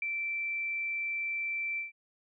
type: tone with ADSR envelope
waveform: sine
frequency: 2338 Hz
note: D7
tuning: 8 cents flat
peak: -29 dBFS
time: 0.02-1.92 s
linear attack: 3 ms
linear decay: 12 ms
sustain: -2 dB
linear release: 140 ms
effects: none